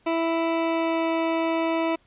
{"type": "tone with pitch glide", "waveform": "20% pulse", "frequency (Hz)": [330, 327.9], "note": ["E4", "E4"], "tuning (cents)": [2, -9], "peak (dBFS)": -17, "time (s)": [0.06, 1.96], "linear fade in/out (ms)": 10, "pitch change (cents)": -11, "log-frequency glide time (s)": [0.49, 1.08], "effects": ["pink hiss -62 dBFS RMS until 2.06 s", "resampled to 8000 Hz"]}